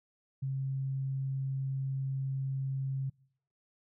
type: tone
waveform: sine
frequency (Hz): 134.6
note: C3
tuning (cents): +49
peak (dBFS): -31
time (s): 0.42-3.1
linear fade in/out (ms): 10
effects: noise-tail reverb RT60 0.7 s tail -26 dB re dry